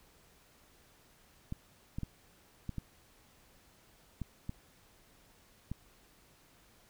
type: clicks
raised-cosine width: 5 ms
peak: -25 dBFS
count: 8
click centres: 1.524 / 1.985 / 2.033 / 2.693 / 2.783 / 4.217 / 4.494 / 5.716 s
effects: pink hiss -64 dBFS RMS until 6.89 s